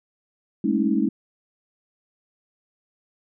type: tone cluster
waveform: sine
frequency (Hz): 203.9 / 221.5 / 276.4 / 320.3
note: G#3 / A3 / C#4 / E4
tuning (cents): -32 / +12 / -5 / -50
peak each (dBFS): -24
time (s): 0.64-1.09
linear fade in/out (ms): 5
effects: none